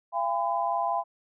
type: tone cluster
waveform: sine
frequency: 683 / 808 / 1011 Hz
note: F5 / G#5 / B5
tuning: -39 / -48 / +40 cents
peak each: -29 dBFS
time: 0.12-1.04 s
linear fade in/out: 50 ms
effects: none